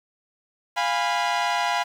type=chord; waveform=sawtooth; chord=F diminished; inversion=none; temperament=equal with one note detuned; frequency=698.5 / 821.1 / 987.8 Hz; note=F5 / Ab5 / Cb6; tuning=0 / -20 / 0 cents; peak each=-22 dBFS; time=0.76-1.84 s; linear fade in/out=20 ms; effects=low-pass 5000 Hz 12 dB/octave + 8-bit